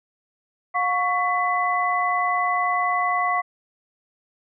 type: tone cluster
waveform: sine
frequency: 716 / 1115 / 2004 Hz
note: F5 / C#6 / B6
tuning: +43 / +10 / +25 cents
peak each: -24 / -22 / -26 dBFS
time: 0.74-3.42 s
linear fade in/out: 20 ms
effects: none